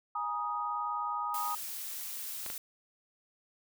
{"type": "chord", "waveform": "sine", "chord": "Ab suspended second", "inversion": "none", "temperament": "equal with one note detuned", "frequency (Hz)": [830.6, 950.3, 1244.5], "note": ["Ab5", "Bb5", "Eb6"], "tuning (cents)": [0, 33, 0], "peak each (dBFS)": [-39, -37, -34], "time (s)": [0.15, 1.55], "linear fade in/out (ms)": 5}
{"type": "noise", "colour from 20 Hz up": "blue", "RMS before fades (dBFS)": -40, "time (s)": [1.34, 2.58], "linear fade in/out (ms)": 2}
{"type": "clicks", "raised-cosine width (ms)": 0.3, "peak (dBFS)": -25, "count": 2, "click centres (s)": [2.463, 2.501]}
{"effects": []}